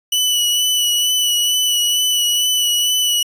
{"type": "tone with vibrato", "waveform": "sawtooth", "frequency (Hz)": 2960, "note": "F#7", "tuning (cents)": 0, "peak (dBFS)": -11, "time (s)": [0.12, 3.23], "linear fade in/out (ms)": 5, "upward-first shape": "sine", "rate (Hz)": 2.2, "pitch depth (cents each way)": 23, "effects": ["resampled to 32000 Hz"]}